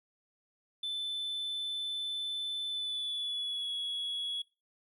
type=tone with pitch glide; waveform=triangle; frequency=3520 to 3355 Hz; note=A7 to G#7; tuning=0 to +17 cents; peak=-31 dBFS; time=0.83-4.42 s; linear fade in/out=5 ms; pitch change=-83 cents; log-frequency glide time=2.69-3.72 s; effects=noise-tail reverb RT60 0.3 s tail -24 dB re dry + tanh soft clip ceiling -28 dBFS